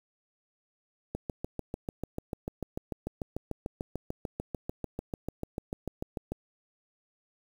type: click train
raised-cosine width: 2 ms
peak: -20 dBFS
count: 36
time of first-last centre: 1.15-6.32 s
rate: 6.77 Hz
effects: 8-bit